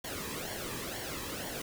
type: noise with flanger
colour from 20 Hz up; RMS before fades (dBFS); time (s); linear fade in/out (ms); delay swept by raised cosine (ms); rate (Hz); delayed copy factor
pink; -39; 0.04-1.62; 5; 0.79 to 1.41; 2.1; -0.65
effects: none